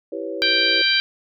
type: chord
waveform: sine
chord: C# half-diminished seventh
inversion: first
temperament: equal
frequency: 329.6 / 392 / 493.9 / 554.4 Hz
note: E4 / G4 / B4 / C#5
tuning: 0 / 0 / 0 / 0 cents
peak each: -31 dBFS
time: 0.12-0.82 s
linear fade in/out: 5 ms
type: harmonic tone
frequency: 784 Hz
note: G5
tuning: in tune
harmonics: 2 / 3 / 4 / 5 / 6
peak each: -22 / -22 / -22 / -22 / -22 dBFS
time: 0.42-1 s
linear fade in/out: 0 ms
effects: none